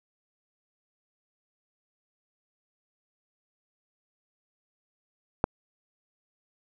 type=click; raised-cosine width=1 ms; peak=-7 dBFS; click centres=5.441 s; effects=none